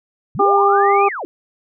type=linear two-way sweep; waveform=sine; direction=up then down; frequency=98 to 2559 to 284 Hz; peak=-23 dBFS; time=0.35-1.25 s; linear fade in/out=0 ms; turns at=1.06 s
type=harmonic tone; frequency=400 Hz; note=G4; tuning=35 cents sharp; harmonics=1 / 2 / 3; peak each=-15 / -15 / -15 dBFS; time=0.39-1.09 s; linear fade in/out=10 ms
effects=none